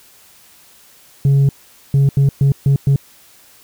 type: tone bursts at uneven times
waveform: sine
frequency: 138.59 Hz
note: C#3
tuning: in tune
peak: -6 dBFS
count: 6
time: 1.25-1.49 / 1.94-2.09 / 2.17-2.29 / 2.41-2.52 / 2.66-2.76 / 2.87-2.96 s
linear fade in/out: 2 ms
effects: tanh soft clip ceiling -8 dBFS + white hiss -47 dBFS RMS until 3.63 s